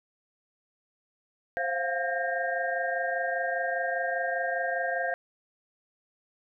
sine tone cluster, 526 / 690 / 715 / 1600 / 1842 Hz, C5 / F5 / F5 / G6 / A#6, +9 / -21 / +41 / +35 / -21 cents, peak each -33 / -31 / -37 / -32 / -36 dBFS, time 1.57-5.14 s, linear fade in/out 0 ms, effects none

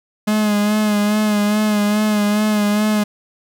45% pulse tone with vibrato, 210 Hz, G#3, 19 cents sharp, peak -14 dBFS, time 0.27-3.04 s, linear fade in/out 10 ms, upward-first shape sine, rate 2.4 Hz, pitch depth 35 cents each way, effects none

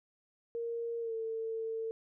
sine tone with pitch glide, 465.6 to 448.7 Hz, A#4 to A4, -2 to +34 cents, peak -34 dBFS, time 0.55-1.91 s, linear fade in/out 0 ms, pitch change -64 cents, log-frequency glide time 1-1.14 s, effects none

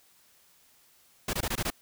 pink noise bursts, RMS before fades -30 dBFS, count 6, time 1.28-1.703 s, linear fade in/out 5 ms, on 53 ms, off 21 ms, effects white hiss -62 dBFS RMS until 1.81 s

